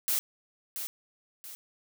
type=noise with echo; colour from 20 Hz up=blue; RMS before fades=-28 dBFS; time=0.08-0.19 s; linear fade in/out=0 ms; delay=680 ms; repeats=2; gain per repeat=-8 dB; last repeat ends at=1.55 s; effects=none

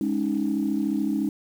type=chord; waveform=sine; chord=Ab suspended fourth; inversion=none; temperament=equal; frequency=207.7 / 277.2 / 311.1 Hz; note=Ab3 / Db4 / Eb4; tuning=0 / 0 / 0 cents; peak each=-26 dBFS; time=0.01-1.29 s; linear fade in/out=2 ms; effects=tanh soft clip ceiling -14 dBFS + 8-bit

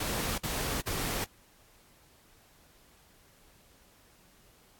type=noise bursts; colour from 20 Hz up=pink; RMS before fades=-33 dBFS; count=3; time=0-1.246 s; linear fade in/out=5 ms; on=380 ms; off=53 ms; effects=pink hiss -61 dBFS RMS until 4.79 s + AAC 64 kbps

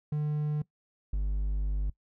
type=tone pair in turn; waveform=triangle; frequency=150 / 50.06 Hz; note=D3 / G1; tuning=+37 / +37 cents; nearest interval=octave + perfect fifth; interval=1900 cents; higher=first; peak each=-25 dBFS; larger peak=neither; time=0.12-0.62 / 1.13-1.9 s; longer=second; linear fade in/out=5 ms; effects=noise-tail reverb RT60 0.1 s tail -20 dB re dry

